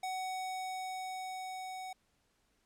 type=tone with level ramp; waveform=square; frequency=750 Hz; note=F#5; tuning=23 cents sharp; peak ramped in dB=-36 to -42 dBFS; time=0.03-1.93 s; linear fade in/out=5 ms; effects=pink hiss -75 dBFS RMS until 2.65 s + low-pass 11000 Hz 12 dB/octave